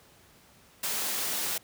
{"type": "high-pass noise", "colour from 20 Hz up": "white", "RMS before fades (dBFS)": -31, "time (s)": [0.83, 1.58], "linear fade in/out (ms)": 5, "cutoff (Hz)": 170, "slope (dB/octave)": 12, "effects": ["pink hiss -58 dBFS RMS until 1.63 s", "high-pass 60 Hz 12 dB/octave"]}